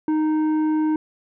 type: tone with tanh clipping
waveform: sine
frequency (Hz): 310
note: D#4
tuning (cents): -6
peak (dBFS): -19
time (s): 0.08-0.96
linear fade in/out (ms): 2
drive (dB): 8
effects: none